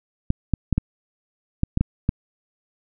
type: clicks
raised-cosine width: 5 ms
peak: -6 dBFS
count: 8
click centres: 0.304 / 0.537 / 0.727 / 0.78 / 1.634 / 1.774 / 1.81 / 2.091 s
effects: none